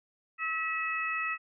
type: harmonic tone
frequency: 646 Hz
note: E5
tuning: 35 cents flat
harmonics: 2 / 3 / 4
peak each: -34 / -34 / -34 dBFS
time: 0.38-1.38 s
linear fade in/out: 50 ms
effects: none